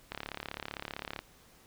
click train, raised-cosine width 0.3 ms, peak -21 dBFS, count 39, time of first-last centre 0.12-1.19 s, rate 35.5 Hz, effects pink hiss -60 dBFS RMS until 1.66 s

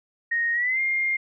sine tone with pitch glide, 1865 to 2118 Hz, A#6 to C7, 0 to +21 cents, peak -21 dBFS, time 0.31-1.17 s, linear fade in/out 10 ms, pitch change +221 cents, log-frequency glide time 0.53-0.8 s, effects none

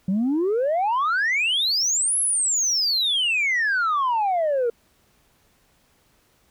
sine exponential two-way sweep, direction up then down, 180 to 11175 to 457 Hz, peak -17 dBFS, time 0.08-4.7 s, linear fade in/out 5 ms, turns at 2.19 s, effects tanh soft clip ceiling -17 dBFS + pink hiss -62 dBFS RMS until 6.5 s

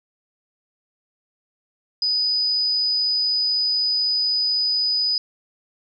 sine tone, 4978 Hz, D#8, in tune, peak -18 dBFS, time 2.02-5.18 s, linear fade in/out 2 ms, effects none

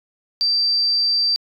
triangle tone, 4681 Hz, D8, 7 cents flat, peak -12 dBFS, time 0.41-1.36 s, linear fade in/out 0 ms, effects tanh soft clip ceiling -14 dBFS

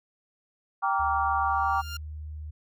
sine chord, G minor seventh, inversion none, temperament equal with one note detuned, 784 / 932.3 / 1158.5 / 1396.9 Hz, G5 / Bb5 / D6 / F6, 0 / 0 / -24 / 0 cents, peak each -27 / -30 / -27 / -32 dBFS, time 0.82-1.82 s, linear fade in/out 20 ms
sine tone with pitch glide, 73.42 to 76.23 Hz, D2 to D#2, 0 to -35 cents, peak -35 dBFS, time 0.99-2.51 s, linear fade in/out 10 ms, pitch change +65 cents, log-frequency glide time 1.55-1.77 s
15% pulse tone with exponential growth, 1400 Hz, F6, 4 cents sharp, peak -27 dBFS, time 1.41-1.97 s, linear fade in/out 5 ms, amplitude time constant 120 ms
effects none

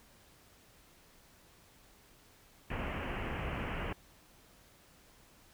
pink low-pass noise, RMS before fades -38 dBFS, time 2.7-3.93 s, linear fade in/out 5 ms, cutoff 3000 Hz, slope 96 dB/octave, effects pink hiss -62 dBFS RMS until 5.53 s

